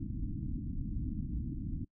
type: low-pass noise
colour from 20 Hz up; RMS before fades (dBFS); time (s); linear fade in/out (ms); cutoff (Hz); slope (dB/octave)
pink; -37; 0-1.85; 10; 310; 96
effects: noise-tail reverb RT60 0.1 s tail -22 dB re dry